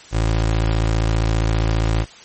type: tone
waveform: 25% pulse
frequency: 55 Hz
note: A1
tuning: in tune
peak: -12 dBFS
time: 0.11-2.06 s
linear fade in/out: 50 ms
effects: white hiss -42 dBFS RMS until 2.24 s + MP3 32 kbps